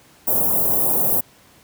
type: band-stop noise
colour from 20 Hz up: white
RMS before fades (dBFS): -18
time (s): 0.27-1.21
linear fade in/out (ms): 10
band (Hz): 830 to 12000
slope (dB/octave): 24
effects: pink hiss -51 dBFS RMS until 1.63 s + high-pass 80 Hz 12 dB/octave